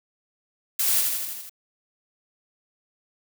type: noise with echo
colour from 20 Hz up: blue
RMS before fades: -23 dBFS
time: 0.79-1.01 s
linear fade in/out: 5 ms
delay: 81 ms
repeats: 6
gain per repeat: -3 dB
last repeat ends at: 1.496 s
effects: none